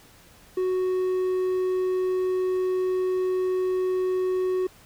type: tone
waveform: triangle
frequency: 370 Hz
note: F#4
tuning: in tune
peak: -20 dBFS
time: 0.57-4.67 s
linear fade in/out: 5 ms
effects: pink hiss -53 dBFS RMS until 4.85 s